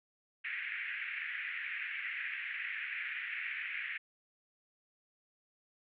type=band-pass noise; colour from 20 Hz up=pink; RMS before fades=-40 dBFS; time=0.44-3.98 s; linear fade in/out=10 ms; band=1700 to 2500 Hz; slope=48 dB/octave; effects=none